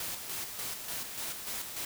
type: noise with tremolo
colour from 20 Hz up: white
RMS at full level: -37 dBFS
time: 0-1.85 s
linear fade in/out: 2 ms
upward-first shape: square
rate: 3.4 Hz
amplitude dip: 45%
effects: none